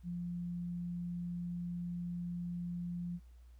sine tone, 174.61 Hz, F3, in tune, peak -37 dBFS, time 0.03-3.2 s, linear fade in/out 50 ms, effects added 60 Hz sine -54 dBFS peak until 3.59 s + pink hiss -75 dBFS RMS until 3.59 s

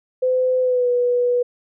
sine tone with pitch glide, 510 to 489.2 Hz, C5 to B4, -44 to -16 cents, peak -15 dBFS, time 0.22-1.43 s, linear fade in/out 10 ms, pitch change -72 cents, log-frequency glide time 0.61-0.89 s, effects none

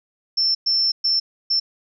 sine tone bursts at uneven times, 5360 Hz, E8, 28 cents sharp, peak -16 dBFS, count 4, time 0.37-0.55 / 0.66-0.92 / 1.04-1.2 / 1.5-1.6 s, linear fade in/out 10 ms, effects none

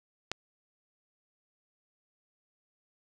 click, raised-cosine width 0.2 ms, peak -14 dBFS, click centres 0.316 s, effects none

